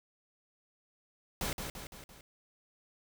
pink noise with echo, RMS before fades -35 dBFS, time 1.41-1.53 s, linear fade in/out 2 ms, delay 170 ms, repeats 4, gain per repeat -5 dB, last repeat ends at 2.21 s, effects none

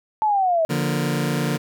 sine linear sweep, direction down, 880 to 630 Hz, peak -16 dBFS, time 0.22-0.65 s, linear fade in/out 0 ms
sawtooth chord, Bb major, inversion first, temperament just, 145.68 / 174.81 / 233.1 Hz, D3 / F3 / Bb3, -14 / +2 / 0 cents, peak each -19 / -22 / -22 dBFS, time 0.69-1.58 s, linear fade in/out 20 ms
effects none

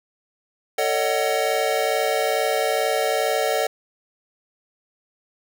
square chord, D# half-diminished seventh, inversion second, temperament just, 448 / 560 / 622.3 / 746.7 Hz, A4 / C#5 / D#5 / F#5, +31 / +18 / 0 / +16 cents, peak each -26 dBFS, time 0.78-3.67 s, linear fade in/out 5 ms, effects none

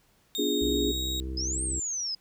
35% pulse tone with pitch glide, 3698 to 3787 Hz, A#7 to A#7, -15 to +27 cents, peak -29 dBFS, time 0.35-1.2 s, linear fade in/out 0 ms, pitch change +42 cents, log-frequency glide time 0.45-1.03 s
sine chord, B diminished seventh, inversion none, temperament equal, 246.9 / 293.7 / 349.2 / 415.3 Hz, B3 / D4 / F4 / Ab4, 0 / 0 / 0 / 0 cents, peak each -33 / -29 / -33 / -29 dBFS, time 0.38-0.92 s, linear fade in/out 10 ms
harmonic tone, 65 Hz, C2, 11 cents flat, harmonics 1 / 2 / 3 / 4 / 5 / 6 / 7, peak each -32 / -47 / -46 / -50 / -39 / -46 / -50 dBFS, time 0.61-1.8 s, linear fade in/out 10 ms
sine exponential two-way sweep, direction up then down, 4978 to 8820 to 4978 Hz, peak -29 dBFS, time 1.37-2.15 s, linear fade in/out 5 ms, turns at 1.63 s
effects pink hiss -65 dBFS RMS until 2.2 s

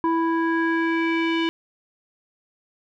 square tone with low-pass filter sweep, 329.6 Hz, E4, in tune, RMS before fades -22 dBFS, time 0.04-1.49 s, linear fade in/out 0 ms, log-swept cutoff 1100 to 3000 Hz, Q 3.3, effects none

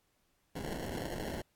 white noise with sample-and-hold, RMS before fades -39 dBFS, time 0.55-1.42 s, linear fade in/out 10 ms, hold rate 1225 Hz, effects pink hiss -75 dBFS RMS until 1.55 s + AAC 64 kbps

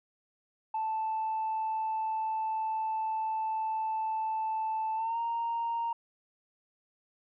sine tone with pitch glide, 879 to 928.6 Hz, A5 to A#5, -2 to -7 cents, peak -28 dBFS, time 0.74-5.93 s, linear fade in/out 5 ms, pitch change +95 cents, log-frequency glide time 4.95-5.18 s, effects tanh soft clip ceiling -26 dBFS

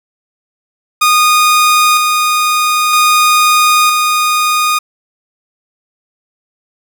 sawtooth tone with tremolo, 1231 Hz, D#6, 19 cents flat, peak -3 dBFS, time 1.01-4.79 s, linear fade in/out 10 ms, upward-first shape square, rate 0.52 Hz, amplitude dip 30%, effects none

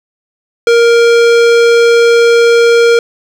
sine tone with hard clipping, 467.9 Hz, A#4, 6 cents sharp, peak -6 dBFS, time 0.67-2.99 s, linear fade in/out 2 ms, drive 18 dB, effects none

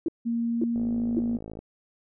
sine tone bursts, 329.6 Hz, E4, in tune, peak -22 dBFS, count 3, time 0.06-1.192 s, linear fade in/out 2 ms, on 24 ms, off 530 ms
sine tone with pitch glide, 233.1 to 235.9 Hz, A#3 to A#3, 0 to +21 cents, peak -24 dBFS, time 0.25-1.38 s, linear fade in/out 20 ms, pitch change +21 cents, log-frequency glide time 0.48-0.96 s
click train, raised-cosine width 2 ms, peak -26 dBFS, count 46, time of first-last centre 0.76-1.59 s, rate 54.2 Hz
effects none

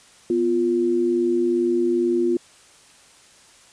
sine tone pair together, 246.9 / 349.2 Hz, B3 / F4, 0 / 0 cents, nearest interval tritone, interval 600 cents, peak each -24 / -18 dBFS, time 0.3-2.37 s, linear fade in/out 2 ms, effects white hiss -51 dBFS RMS until 3.72 s + resampled to 22050 Hz

